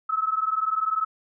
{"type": "tone pair together", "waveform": "sine", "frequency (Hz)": [1283.8, 1304], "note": ["E6", "E6"], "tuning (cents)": [-46, -19], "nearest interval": "unison", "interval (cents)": 27, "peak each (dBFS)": -25, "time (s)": [0.09, 1.05], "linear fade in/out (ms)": 10, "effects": []}